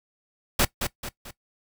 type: noise with echo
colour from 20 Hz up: pink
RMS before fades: -20 dBFS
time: 0.59-0.65 s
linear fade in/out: 5 ms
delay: 220 ms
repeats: 3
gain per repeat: -7 dB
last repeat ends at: 1.31 s
effects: noise-tail reverb RT60 0.1 s tail -18 dB re dry